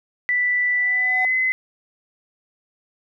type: tone with pitch glide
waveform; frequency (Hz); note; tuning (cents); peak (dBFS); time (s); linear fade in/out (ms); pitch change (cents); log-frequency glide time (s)
sine; 1975.5 to 2036; B6 to C7; 0 to -48; -17; 0.29-1.52; 0; +52; 0.83-1.35
type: tone with exponential growth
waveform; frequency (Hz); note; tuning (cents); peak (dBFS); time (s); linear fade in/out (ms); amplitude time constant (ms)
triangle; 747; F#5; +16; -20; 0.6-1.25; 1; 140
effects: none